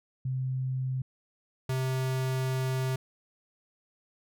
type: tone pair in turn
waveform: sine / square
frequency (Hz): 130.1 / 130.59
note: C3 / C3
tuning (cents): -9 / -3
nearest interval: unison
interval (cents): 6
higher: second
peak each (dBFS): -28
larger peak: neither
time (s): 0.25-1.02 / 1.69-2.96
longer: second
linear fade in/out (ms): 5
effects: none